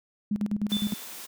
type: tone with tremolo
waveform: sine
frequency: 207.7 Hz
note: G#3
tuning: in tune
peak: -23 dBFS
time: 0.31-0.94 s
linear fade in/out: 5 ms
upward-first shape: square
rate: 9.8 Hz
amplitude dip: 80%
type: high-pass noise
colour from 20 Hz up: white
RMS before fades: -41 dBFS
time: 0.69-1.27 s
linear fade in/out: 20 ms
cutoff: 170 Hz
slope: 48 dB/octave
type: tone with exponential decay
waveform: sine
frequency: 3520 Hz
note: A7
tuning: in tune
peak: -26 dBFS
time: 0.72-1.18 s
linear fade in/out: 5 ms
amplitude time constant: 100 ms
effects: none